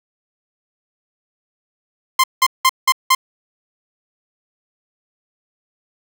sawtooth tone bursts, 1046.5 Hz, C6, in tune, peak -6 dBFS, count 5, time 2.19-3.15 s, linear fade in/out 5 ms, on 48 ms, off 180 ms, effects none

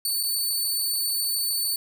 15% pulse tone with dropouts, 4493 Hz, C#8, 23 cents sharp, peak -17 dBFS, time 0.05-1.76 s, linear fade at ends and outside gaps 2 ms, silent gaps 0.23-0.234 s, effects none

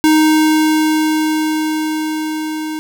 square tone with level ramp, 311.1 Hz, D#4, in tune, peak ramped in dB -8 to -21 dBFS, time 0.04-2.79 s, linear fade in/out 0 ms, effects none

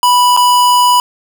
square tone with dropouts, 985 Hz, B5, 5 cents flat, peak -7 dBFS, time 0.03-1 s, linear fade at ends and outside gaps 1 ms, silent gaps 0.366-0.373 s, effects none

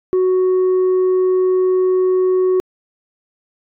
sine tone, 370.4 Hz, F#4, 2 cents sharp, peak -9 dBFS, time 0.13-2.6 s, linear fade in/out 0 ms, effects tanh soft clip ceiling -11 dBFS

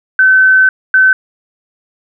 sine tone pair in turn, 1527 / 1527 Hz, G6 / G6, -46 / -46 cents, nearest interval unison, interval 0 cents, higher neither, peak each -4 dBFS, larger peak neither, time 0.19-0.69 / 0.94-1.13 s, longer first, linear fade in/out 2 ms, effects none

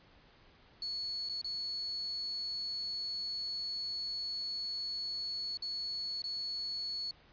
sine tone with dropouts, 4400 Hz, C#8, 14 cents flat, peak -35 dBFS, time 0.82-7.11 s, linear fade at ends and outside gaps 2 ms, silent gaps 1.289-1.295 / 1.415-1.444 / 5.572-5.622 / 6.22-6.24 s, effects pink hiss -62 dBFS RMS until 7.32 s + resampled to 11025 Hz

